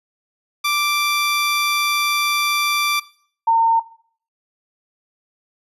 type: tone pair in turn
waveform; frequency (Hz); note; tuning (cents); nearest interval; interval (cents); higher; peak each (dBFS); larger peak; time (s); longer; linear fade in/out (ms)
15% pulse / sine; 1174.7 / 911.3; D6 / A#5; 0 / -39; major third; 439; first; -11; neither; 0.64-3 / 3.47-3.8; first; 10
effects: noise-tail reverb RT60 0.5 s tail -18 dB re dry + resampled to 32000 Hz